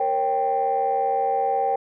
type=chord; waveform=sine; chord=G diminished; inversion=first; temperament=equal with one note detuned; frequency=466.2 / 545.5 / 784 Hz; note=Bb4 / Db5 / G5; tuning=0 / -28 / 0 cents; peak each=-26 / -26 / -20 dBFS; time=0-1.76 s; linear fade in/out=5 ms; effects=tanh soft clip ceiling -13 dBFS